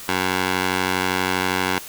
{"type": "tone with band-pass filter", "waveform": "15% pulse", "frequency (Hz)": 92.5, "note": "F#2", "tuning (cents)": 0, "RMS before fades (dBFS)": -22, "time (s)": [0.08, 1.79], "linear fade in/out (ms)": 10, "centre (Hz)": 2000, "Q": 0.57, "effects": ["white hiss -37 dBFS RMS until 1.88 s"]}